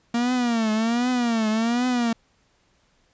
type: tone with vibrato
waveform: 45% pulse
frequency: 233.1 Hz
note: A#3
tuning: in tune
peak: -20 dBFS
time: 0.14-2.13 s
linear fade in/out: 5 ms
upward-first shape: triangle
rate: 1.3 Hz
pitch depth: 150 cents each way
effects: pink hiss -64 dBFS RMS until 3.13 s + resampled to 16000 Hz